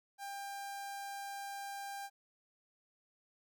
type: tone with notch filter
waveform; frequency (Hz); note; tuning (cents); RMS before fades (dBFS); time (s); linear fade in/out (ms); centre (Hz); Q
sawtooth; 796; G5; +26; -44; 0.18-2.1; 50; 2800; 1.7
effects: none